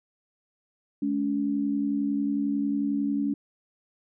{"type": "tone pair together", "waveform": "sine", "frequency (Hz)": [212.4, 283.5], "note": ["G#3", "C#4"], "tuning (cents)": [39, 39], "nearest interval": "perfect fourth", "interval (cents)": 500, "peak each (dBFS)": [-29, -25], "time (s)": [1.02, 3.34], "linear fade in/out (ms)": 5, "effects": []}